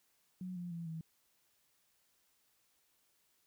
sine tone with pitch steps, 183.2 / 175.74 / 168.58 / 161.71 Hz, F#3 / F3 / E3 / E3, -17 / +11 / +39 / -33 cents, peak -40 dBFS, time 0.41-1.01 s, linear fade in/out 2 ms, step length 150 ms, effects white hiss -75 dBFS RMS until 3.46 s

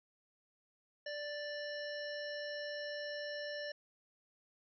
harmonic tone with a mistuned harmonic, 587.3 Hz, D5, in tune, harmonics 1 / 3 / 5 / 7 / 9, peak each -42 / -45 / -53 / -54 / -49 dBFS, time 1.06-3.72 s, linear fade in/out 5 ms, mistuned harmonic 9, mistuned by +48 cents, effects none

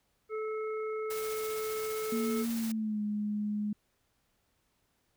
harmonic tone, 434.4 Hz, A4, 22 cents flat, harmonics 1 / 3 / 5, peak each -33 / -42 / -48 dBFS, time 0.29-2.46 s, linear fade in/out 50 ms
white noise with tremolo, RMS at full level -42 dBFS, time 1.1-2.72 s, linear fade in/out 5 ms, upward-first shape sine, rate 15 Hz, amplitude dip 25%
sine tone with pitch glide, 231.9 to 209 Hz, A#3 to G#3, -9 to +11 cents, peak -30 dBFS, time 2.12-3.73 s, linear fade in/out 5 ms, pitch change -180 cents, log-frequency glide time 2.5-3.02 s
effects pink hiss -75 dBFS RMS until 5.16 s

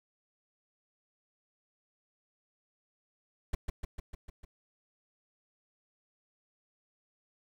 brown noise with echo, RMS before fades -30 dBFS, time 3.53-3.55 s, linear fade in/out 5 ms, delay 150 ms, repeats 6, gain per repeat -3 dB, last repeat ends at 4.45 s, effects none

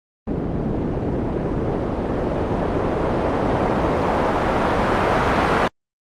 white noise with low-pass filter sweep, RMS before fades -20 dBFS, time 0.27-5.68 s, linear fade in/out 5 ms, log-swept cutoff 300 to 1200 Hz, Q 0.85, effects Opus 32 kbps

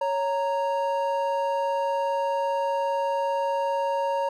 triangle tone pair together, 554.4 / 929.4 Hz, C#5 / A#5, 0 / -5 cents, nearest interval major sixth, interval 895 cents, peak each -24 dBFS, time 0.01-4.29 s, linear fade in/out 5 ms, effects none

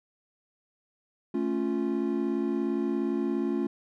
triangle chord, A augmented, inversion none, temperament equal, 220 / 277.2 / 349.2 Hz, A3 / C#4 / E#4, 0 / 0 / 0 cents, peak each -29 / -28 / -28 dBFS, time 1.34-3.67 s, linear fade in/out 5 ms, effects none

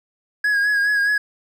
triangle tone with vibrato, 1657 Hz, G#6, 4 cents flat, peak -14 dBFS, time 0.44-1.18 s, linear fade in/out 5 ms, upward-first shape sine, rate 4.8 Hz, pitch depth 37 cents each way, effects none

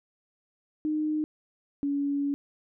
sine tone pair in turn, 306.4 / 283.2 Hz, D#4 / C#4, -27 / +37 cents, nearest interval minor second, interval 136 cents, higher first, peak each -25 dBFS, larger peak neither, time 0.85-1.24 / 1.83-2.34 s, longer second, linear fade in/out 0 ms, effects none

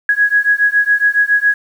sine beating tone pair, 1661.2 / 1668.4 Hz, G#6 / G#6, 0 / +7 cents, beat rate 7.2 Hz, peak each -13 dBFS, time 0.09-1.54 s, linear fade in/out 2 ms, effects 7-bit

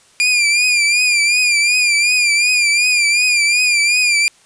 sawtooth tone with vibrato, 2406 Hz, D7, 41 cents sharp, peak -8 dBFS, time 0.2-4.28 s, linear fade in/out 0 ms, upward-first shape triangle, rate 2.7 Hz, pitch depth 79 cents each way, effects white hiss -50 dBFS RMS until 4.45 s + resampled to 22050 Hz

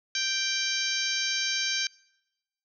harmonic tone, 784 Hz, G5, in tune, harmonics 2 / 3 / 4 / 5 / 6 / 7 / 8, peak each -34 / -34 / -34 / -34 / -34 / -34 / -34 dBFS, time 0.15-1.87 s, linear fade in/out 2 ms, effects noise-tail reverb RT60 1.0 s tail -26 dB re dry

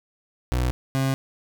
30% pulse tone pair in turn, 62.1 / 134.04 Hz, B1 / C3, +10 / +42 cents, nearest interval octave + minor second, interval 1332 cents, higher second, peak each -18 dBFS, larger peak neither, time 0.52-0.71 / 0.95-1.14 s, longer neither, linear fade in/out 0 ms, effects none

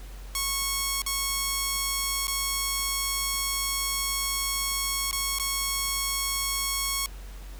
5% pulse tone with dropouts, 1100 Hz, C#6, 14 cents flat, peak -14 dBFS, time 0.35-7.06 s, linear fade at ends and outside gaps 1 ms, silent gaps 1.019-1.063 / 2.27-2.28 / 5.112-5.128 / 5.386-5.397 s, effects added 46 Hz sine -38 dBFS peak until 7.59 s + pink hiss -50 dBFS RMS until 7.59 s

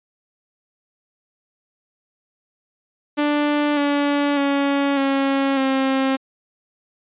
sawtooth tone with pitch steps, 294.2 / 287.1 / 280.3 / 273.5 / 267 Hz, D4 / D4 / C#4 / C#4 / C4, +3 / -39 / +19 / -23 / +35 cents, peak -13 dBFS, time 3.17-6.17 s, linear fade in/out 20 ms, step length 600 ms, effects resampled to 8000 Hz

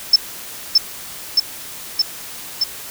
sine tone with echo, 5290 Hz, E8, 5 cents sharp, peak -5 dBFS, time 0.13-0.16 s, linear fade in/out 5 ms, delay 620 ms, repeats 4, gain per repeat -2 dB, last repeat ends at 2.64 s, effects white hiss -33 dBFS RMS until 2.9 s

